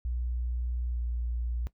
sine tone with pitch glide, 60.5 to 59.36 Hz, B1 to A#1, -35 to +32 cents, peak -29 dBFS, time 0.05-1.67 s, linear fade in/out 0 ms, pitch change -33 cents, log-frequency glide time 0.92-0.98 s, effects noise-tail reverb RT60 0.1 s tail -17 dB re dry

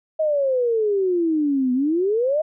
sine exponential two-way sweep, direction down then up, 639 to 246.9 to 639 Hz, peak -17 dBFS, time 0.19-2.42 s, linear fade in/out 10 ms, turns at 1.73 s, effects none

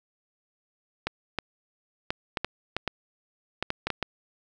clicks, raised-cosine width 0.3 ms, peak -11 dBFS, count 12, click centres 1.07 / 1.387 / 2.105 / 2.372 / 2.446 / 2.766 / 2.877 / 3.626 / 3.704 / 3.87 / 3.903 / 4.027 s, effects none

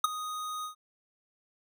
square tone with ADSR envelope, 1244.5 Hz, D#6, in tune, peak -19 dBFS, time 0.04-0.75 s, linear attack 4 ms, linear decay 16 ms, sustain -16 dB, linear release 110 ms, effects none

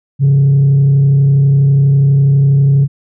sine tone with frequency modulation, 138.59 Hz, C#3, in tune, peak -4 dBFS, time 0.19-2.88 s, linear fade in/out 50 ms, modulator 32.2 Hz, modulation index 0.23, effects tanh soft clip ceiling -4 dBFS

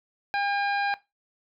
harmonic tone with a mistuned harmonic, 806 Hz, G5, 48 cents sharp, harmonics 1 / 2 / 3 / 4 / 5 / 6, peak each -26 / -29 / -33 / -46 / -39 / -46 dBFS, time 0.34-0.94 s, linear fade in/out 0 ms, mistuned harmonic 6, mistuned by +16 cents, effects noise-tail reverb RT60 0.2 s tail -17 dB re dry

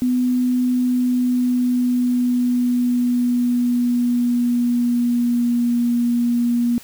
sine tone with pitch glide, 249.7 to 239 Hz, B3 to A#3, +19 to +43 cents, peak -15 dBFS, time 0.02-6.78 s, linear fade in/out 0 ms, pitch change -76 cents, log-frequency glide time 0.71-5.78 s, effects white hiss -43 dBFS RMS until 6.83 s

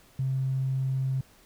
triangle tone, 132.6 Hz, C3, 23 cents sharp, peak -21 dBFS, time 0.19-1.21 s, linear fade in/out 5 ms, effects tanh soft clip ceiling -23 dBFS + pink hiss -58 dBFS RMS until 1.45 s

